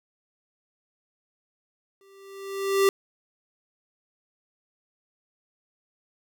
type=tone with exponential growth; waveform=square; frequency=392 Hz; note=G4; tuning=in tune; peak=-16 dBFS; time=2.01-2.89 s; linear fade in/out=1 ms; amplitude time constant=190 ms; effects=none